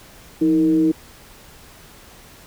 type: tone with frequency modulation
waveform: sine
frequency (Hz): 318.1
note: D#4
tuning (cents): +38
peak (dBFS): -13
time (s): 0.41-0.92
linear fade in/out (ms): 10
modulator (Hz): 144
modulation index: 0.41
effects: pink hiss -45 dBFS RMS until 2.46 s